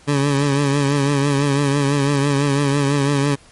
20% pulse tone with vibrato, 141.3 Hz, C#3, 34 cents sharp, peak -10 dBFS, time 0.07-3.36 s, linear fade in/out 20 ms, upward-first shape triangle, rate 6 Hz, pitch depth 62 cents each way, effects pink hiss -48 dBFS RMS until 3.51 s + MP3 48 kbps

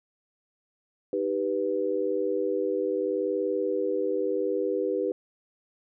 sine chord, Eb augmented, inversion none, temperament equal with one note detuned, 311.1 / 392 / 492.5 Hz, Eb4 / G4 / B4, 0 / 0 / -5 cents, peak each -32 / -28 / -28 dBFS, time 1.13-5.12 s, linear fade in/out 2 ms, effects none

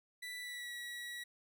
30% pulse tone with pitch glide, 1975.5 to 1929.3 Hz, B6 to B6, 0 to -41 cents, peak -40 dBFS, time 0.22-1.24 s, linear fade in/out 10 ms, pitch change -41 cents, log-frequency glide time 0.4-0.73 s, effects none

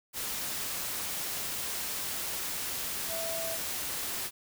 sine tone in noise, 659.3 Hz, E5, in tune, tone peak -36 dBFS, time 3.08-3.58 s, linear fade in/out 50 ms, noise white, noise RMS -35 dBFS, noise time 0.13-4.31 s, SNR -4 dB, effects none

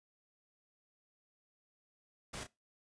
pink noise with echo, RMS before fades -44 dBFS, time 2.33-2.44 s, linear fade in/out 10 ms, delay 31 ms, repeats 1, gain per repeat -8 dB, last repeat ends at 2.471 s, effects noise-tail reverb RT60 0.2 s tail -19 dB re dry + resampled to 22050 Hz

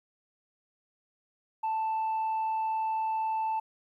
sine tone, 882 Hz, A5, 4 cents sharp, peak -25 dBFS, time 1.63-3.6 s, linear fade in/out 10 ms, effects tanh soft clip ceiling -26 dBFS + 11-bit

